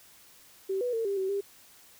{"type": "tone with pitch steps", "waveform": "sine", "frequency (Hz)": [385.3, 492.1, 453.6, 397.6, 381.2, 399.2], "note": ["G4", "B4", "A#4", "G4", "G4", "G4"], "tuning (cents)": [-30, -6, -47, 25, -48, 32], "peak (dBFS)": -27, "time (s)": [0.69, 1.41], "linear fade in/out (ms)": 10, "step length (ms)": 120, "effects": ["white hiss -56 dBFS RMS until 1.99 s"]}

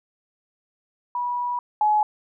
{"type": "tone pair in turn", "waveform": "sine", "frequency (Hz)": [974, 846.8], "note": ["B5", "G#5"], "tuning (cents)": [-24, 33], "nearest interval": "major second", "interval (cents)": 243, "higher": "first", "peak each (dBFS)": [-23, -16], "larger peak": "second", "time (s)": [[1.15, 1.59], [1.81, 2.03]], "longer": "first", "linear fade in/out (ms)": 2, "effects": []}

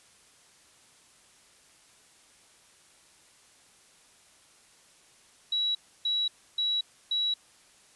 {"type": "tone bursts", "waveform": "sine", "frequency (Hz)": 3900, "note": "B7", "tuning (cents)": -23, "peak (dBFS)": -25, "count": 4, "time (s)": [5.52, 7.34], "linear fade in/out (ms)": 5, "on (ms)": 230, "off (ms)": 300, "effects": ["white hiss -59 dBFS RMS until 7.95 s", "resampled to 24000 Hz"]}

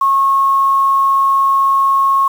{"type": "tone with quantisation", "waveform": "sine", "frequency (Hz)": 1091, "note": "C#6", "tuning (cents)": -28, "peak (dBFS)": -9, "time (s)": [0.01, 2.28], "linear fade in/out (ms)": 5, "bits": 6, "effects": []}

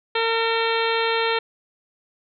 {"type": "harmonic tone with a mistuned harmonic", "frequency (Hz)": 455.3, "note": "A#4", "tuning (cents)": -41, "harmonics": [1, 2, 3, 4, 5, 6, 7, 8, 9], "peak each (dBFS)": [-23, -26, -28, -29, -30, -31, -31, -32, -33], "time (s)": [0.15, 1.39], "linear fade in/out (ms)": 5, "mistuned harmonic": 6, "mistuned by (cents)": -30, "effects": []}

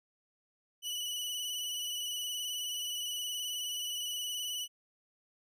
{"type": "tone with vibrato", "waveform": "sawtooth", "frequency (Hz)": 2960, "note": "F#7", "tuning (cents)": 0, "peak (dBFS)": -32, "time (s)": [0.82, 4.68], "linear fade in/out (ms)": 50, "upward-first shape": "square", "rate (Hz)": 19, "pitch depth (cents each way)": 22, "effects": []}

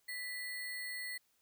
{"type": "tone with sample-and-hold", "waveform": "sine", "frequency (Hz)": 1976, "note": "B6", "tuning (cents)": 0, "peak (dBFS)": -39, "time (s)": [0.08, 1.18], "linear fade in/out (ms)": 10, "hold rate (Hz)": 6300, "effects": ["white hiss -75 dBFS RMS until 1.41 s"]}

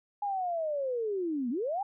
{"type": "linear two-way sweep", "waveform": "sine", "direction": "down then up", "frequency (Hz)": [830.6, 227.7, 830.6], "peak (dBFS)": -29, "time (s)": [0.22, 1.83], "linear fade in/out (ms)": 5, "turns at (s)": 1.5, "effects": []}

